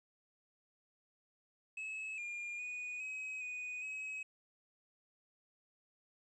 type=tone with pitch steps; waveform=triangle; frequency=2585 / 2411 / 2469 / 2540 / 2483 / 2552 Hz; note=E7 / D7 / D#7 / D#7 / D#7 / D#7; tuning=-34 / +45 / -14 / +35 / -4 / +43 cents; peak=-39 dBFS; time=1.77-4.23 s; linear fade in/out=5 ms; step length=410 ms; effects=resampled to 24000 Hz + 12-bit